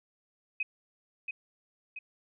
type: tone with echo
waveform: sine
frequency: 2525 Hz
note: D#7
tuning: 25 cents sharp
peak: -28 dBFS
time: 0.6-0.63 s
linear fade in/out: 5 ms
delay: 680 ms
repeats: 2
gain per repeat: -5 dB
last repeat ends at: 1.99 s
effects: none